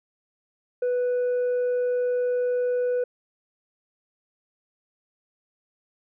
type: tone with tanh clipping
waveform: triangle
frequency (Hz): 493.9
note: B4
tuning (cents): 0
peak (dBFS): -22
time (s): 0.82-3.04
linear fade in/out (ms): 5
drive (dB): 7
effects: none